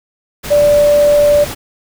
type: tone in noise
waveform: sine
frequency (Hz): 585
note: D5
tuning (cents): -7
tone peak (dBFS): -6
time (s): 0.5-1.45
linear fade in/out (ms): 20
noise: pink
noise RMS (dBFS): -24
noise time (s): 0.43-1.55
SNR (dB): +15
effects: none